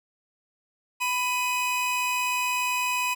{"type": "tone pair together", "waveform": "45% pulse", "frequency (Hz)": [993, 2511], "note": ["B5", "D#7"], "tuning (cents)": [9, 15], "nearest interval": "octave + major third", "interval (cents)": 1606, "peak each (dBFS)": -27, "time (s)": [1, 3.15], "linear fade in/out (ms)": 20, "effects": []}